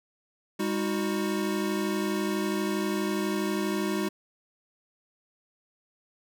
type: tone cluster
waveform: square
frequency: 202.2 / 315.6 / 367.9 Hz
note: G#3 / D#4 / F#4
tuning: -46 / +25 / -10 cents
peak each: -31 / -32 / -32 dBFS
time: 0.59-4.09 s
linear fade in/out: 10 ms
effects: none